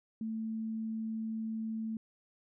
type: tone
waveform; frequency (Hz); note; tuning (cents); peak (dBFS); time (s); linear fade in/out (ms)
sine; 221.8; A3; +14; -34; 0.21-1.97; 2
effects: none